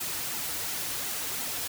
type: noise with flanger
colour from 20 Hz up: white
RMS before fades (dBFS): -33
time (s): 0-1.68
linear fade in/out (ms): 10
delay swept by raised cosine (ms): 1.7 to 5.2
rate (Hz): 2.8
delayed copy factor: -0.6
effects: none